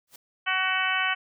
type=noise with exponential growth; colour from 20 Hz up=white; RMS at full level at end=-41 dBFS; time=0.07-0.16 s; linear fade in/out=5 ms; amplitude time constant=19 ms
type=harmonic tone; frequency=375.5 Hz; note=F#4; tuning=26 cents sharp; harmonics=2 / 3 / 4 / 5 / 6 / 7 / 8; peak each=-33 / -31 / -28 / -31 / -31 / -31 / -31 dBFS; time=0.46-1.15 s; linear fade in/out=20 ms
effects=none